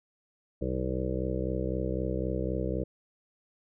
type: harmonic tone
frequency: 63.9 Hz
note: C2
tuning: 40 cents flat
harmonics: 1 / 2 / 3 / 5 / 6 / 7 / 8 / 9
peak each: -34 / -36 / -36 / -36 / -40 / -37 / -37 / -40 dBFS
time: 0.61-2.84 s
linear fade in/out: 10 ms
effects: none